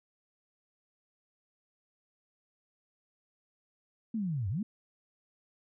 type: linear two-way sweep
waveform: sine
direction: down then up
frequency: 233.1 to 87.31 to 233.1 Hz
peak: -30 dBFS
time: 4.14-4.63 s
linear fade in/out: 5 ms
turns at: 4.49 s
effects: none